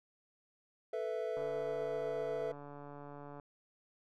triangle chord, A suspended second, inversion none, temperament just, 440 / 495 / 660 Hz, A4 / B4 / E5, 0 / +4 / +2 cents, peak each -37 / -38 / -38 dBFS, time 0.93-2.52 s, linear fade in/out 5 ms
click train, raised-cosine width 1 ms, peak -36 dBFS, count 293, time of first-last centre 1.37-3.398 s, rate 144 Hz
effects none

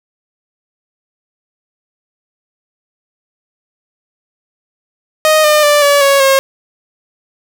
sawtooth tone with pitch steps, 622 / 604.6 / 587.8 / 571.4 / 555.4 / 539.9 Hz, D#5 / D#5 / D5 / D5 / C#5 / C#5, -1 / -50 / +1 / -48 / +3 / -46 cents, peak -3 dBFS, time 5.25-6.39 s, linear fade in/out 0 ms, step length 190 ms, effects none

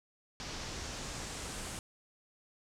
pink noise with low-pass filter sweep, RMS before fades -42 dBFS, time 0.4-1.79 s, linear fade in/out 0 ms, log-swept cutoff 5500 to 9100 Hz, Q 1.8, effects none

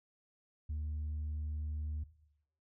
sine tone, 76 Hz, D#2, 40 cents flat, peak -33 dBFS, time 0.69-2.04 s, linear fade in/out 10 ms, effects noise-tail reverb RT60 0.8 s tail -18 dB re dry + tanh soft clip ceiling -34 dBFS

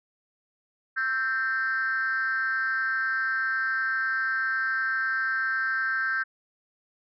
sine tone with frequency modulation, 1568 Hz, G6, in tune, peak -23 dBFS, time 0.96-6.24 s, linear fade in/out 20 ms, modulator 245 Hz, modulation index 0.74, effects tanh soft clip ceiling -20 dBFS

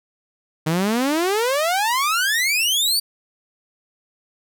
sawtooth exponential sweep, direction up, 152.3 to 4699 Hz, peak -14 dBFS, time 0.66-3 s, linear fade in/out 10 ms, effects none

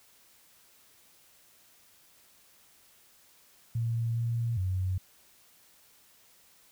sine tone with pitch steps, 115.6 / 116.8 / 92.9 Hz, A#2 / A#2 / F#2, -14 / +4 / +7 cents, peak -27 dBFS, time 3.75-4.98 s, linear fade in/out 5 ms, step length 410 ms, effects white hiss -61 dBFS RMS until 6.71 s

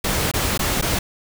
pink noise with dropouts, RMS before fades -21 dBFS, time 0.04-0.99 s, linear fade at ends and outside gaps 5 ms, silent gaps 0.315-0.337 / 0.577-0.592 / 0.814-0.823 s, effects none

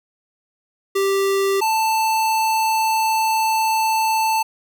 square tone pair in turn, 392 / 883.8 Hz, G4 / A5, 0 / +7 cents, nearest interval octave + major second, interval 1407 cents, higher second, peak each -17 dBFS, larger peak neither, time 0.95-1.61 / 1.61-4.43 s, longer second, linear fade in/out 10 ms, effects none

